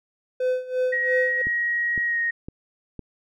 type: tone with tremolo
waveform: triangle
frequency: 508 Hz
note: B4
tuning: 49 cents sharp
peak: -17 dBFS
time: 0.4-1.42 s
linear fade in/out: 5 ms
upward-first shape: sine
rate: 2.9 Hz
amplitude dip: 85%
type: tone with pitch glide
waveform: sine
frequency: 1894 to 1866.8 Hz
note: A#6 to A#6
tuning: +27 to +2 cents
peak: -21 dBFS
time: 0.92-2.31 s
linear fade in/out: 10 ms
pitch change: -25 cents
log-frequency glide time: 2.06-2.19 s
type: click train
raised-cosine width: 3 ms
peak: -22 dBFS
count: 4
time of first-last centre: 1.47-2.993 s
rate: 1.97 Hz
effects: none